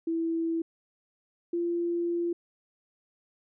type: tone pair in turn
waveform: sine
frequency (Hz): 329.6 / 343.5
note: E4 / F4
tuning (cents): 0 / -29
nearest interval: minor second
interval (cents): 71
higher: second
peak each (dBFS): -26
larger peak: neither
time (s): 0.07-0.62 / 1.53-2.33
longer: second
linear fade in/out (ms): 5
effects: none